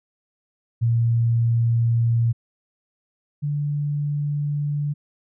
sine tone pair in turn, 116.54 / 145.99 Hz, A#2 / D3, 0 / -10 cents, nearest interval major third, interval 390 cents, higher second, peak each -16 / -21 dBFS, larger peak first, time 0.81-2.33 / 3.42-4.94 s, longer neither, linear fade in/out 20 ms, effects none

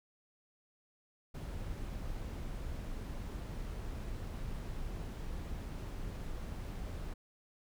brown noise, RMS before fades -41 dBFS, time 1.34-7.14 s, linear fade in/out 10 ms, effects none

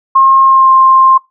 sine tone with pitch glide, 1071 to 1055.6 Hz, C6 to C6, +40 to +15 cents, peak -3 dBFS, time 0.15-1.18 s, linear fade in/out 10 ms, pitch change -25 cents, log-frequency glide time 0.44-0.71 s, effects noise-tail reverb RT60 0.2 s tail -21 dB re dry

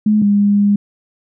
sine tone pair in turn, 212.2 / 203.5 Hz, G#3 / G#3, +38 / -35 cents, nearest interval minor second, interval 73 cents, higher first, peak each -9 dBFS, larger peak neither, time 0.06-0.22 / 0.22-0.76 s, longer second, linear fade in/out 5 ms, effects none

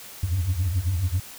sine tone cluster, 80.1 / 91 / 98.4 Hz, E2 / F#2 / G2, -49 / -28 / +7 cents, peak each -27 / -22 / -27 dBFS, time 0.23-1.2 s, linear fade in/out 5 ms, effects tanh soft clip ceiling -17 dBFS + white hiss -42 dBFS RMS until 1.38 s

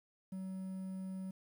triangle tone with quantisation, 188.8 Hz, F#3, 35 cents sharp, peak -38 dBFS, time 0.32-1.31 s, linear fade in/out 5 ms, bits 11, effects none

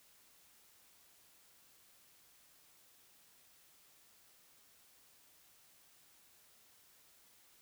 silence, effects white hiss -66 dBFS RMS until 7.61 s

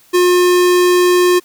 square tone, 358 Hz, F4, 43 cents sharp, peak -9 dBFS, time 0.13-1.4 s, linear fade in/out 20 ms, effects white hiss -49 dBFS RMS until 1.44 s

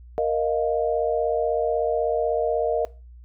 sine chord, Bb suspended fourth, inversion none, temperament equal, 466.2 / 622.3 / 698.5 Hz, Bb4 / Eb5 / F5, 0 / 0 / 0 cents, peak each -23 / -24 / -27 dBFS, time 0.18-2.85 s, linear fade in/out 0 ms, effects noise-tail reverb RT60 0.3 s tail -20 dB re dry + added 60 Hz sine -42 dBFS peak until 3.24 s

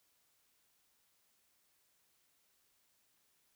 silence, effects white hiss -75 dBFS RMS until 3.55 s

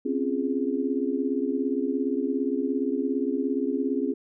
sine chord, Db major seventh, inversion third, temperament just, 259.9 / 277.2 / 346.5 / 415.8 Hz, C4 / Db4 / F4 / Ab4, -11 / 0 / -14 / +2 cents, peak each -28 / -28 / -32 / -30 dBFS, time 0.05-4.14 s, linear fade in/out 10 ms, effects none

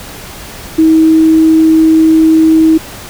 sine tone, 319.4 Hz, D#4, 45 cents sharp, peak -3 dBFS, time 0.78-2.78 s, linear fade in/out 10 ms, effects pink hiss -28 dBFS RMS until 3.09 s

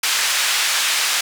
pink band-pass noise, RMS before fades -19 dBFS, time 0.03-1.21 s, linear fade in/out 5 ms, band 1700 to 9000 Hz, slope 12 dB/octave, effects none

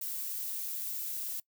violet noise, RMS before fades -37 dBFS, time 0.01-1.4 s, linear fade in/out 5 ms, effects noise-tail reverb RT60 0.1 s tail -22 dB re dry

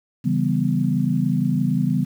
sine chord, C# half-diminished seventh, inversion none, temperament equal, 138.59 / 164.81 / 196 / 246.9 Hz, C#3 / E3 / G3 / B3, 0 / 0 / 0 / 0 cents, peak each -23 dBFS, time 0.24-2.05 s, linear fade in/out 20 ms, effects 8-bit

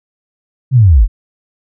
sine linear sweep, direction down, 138.59 to 36.88 Hz, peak -3 dBFS, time 0.71-1.08 s, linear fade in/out 50 ms, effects none

